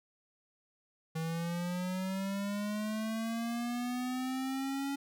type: linear sweep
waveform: square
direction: up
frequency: 160 to 279.6 Hz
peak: -34 dBFS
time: 1.15-4.96 s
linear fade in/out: 10 ms
effects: none